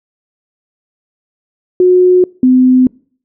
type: tone pair in turn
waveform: sine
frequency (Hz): 363.9 / 255.2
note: F#4 / C4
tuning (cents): -29 / -43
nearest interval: tritone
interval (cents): 614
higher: first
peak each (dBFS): -4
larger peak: neither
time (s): 1.8-2.24 / 2.43-2.87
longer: neither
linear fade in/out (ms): 2
effects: noise-tail reverb RT60 0.5 s tail -25 dB re dry